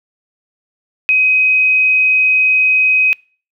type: tone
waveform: sine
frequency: 2523 Hz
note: D#7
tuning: 23 cents sharp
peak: -8 dBFS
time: 1.09-3.13 s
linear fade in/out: 0 ms
effects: noise-tail reverb RT60 0.4 s tail -26 dB re dry